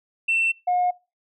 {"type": "tone pair in turn", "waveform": "sine", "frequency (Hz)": [2690, 718.9], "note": ["E7", "F5"], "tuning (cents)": [34, 50], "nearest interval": "octave + major seventh", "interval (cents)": 2284, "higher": "first", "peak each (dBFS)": -17, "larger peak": "neither", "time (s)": [[0.28, 0.52], [0.67, 0.91]], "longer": "neither", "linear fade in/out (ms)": 10, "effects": ["noise-tail reverb RT60 0.3 s tail -25 dB re dry", "tanh soft clip ceiling -15 dBFS"]}